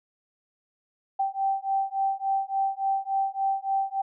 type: beating tone pair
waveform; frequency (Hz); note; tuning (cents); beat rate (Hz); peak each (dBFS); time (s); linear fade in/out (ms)
sine; 778 / 781.5; G5 / G5; -13 / -6; 3.5; -27; 1.19-4.02; 10
effects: none